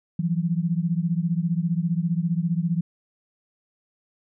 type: beating tone pair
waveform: sine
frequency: 164.81 / 179.81 Hz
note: E3 / F#3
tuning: 0 / -49 cents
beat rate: 15 Hz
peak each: -23 / -25 dBFS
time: 0.19-2.81 s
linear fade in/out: 5 ms
effects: none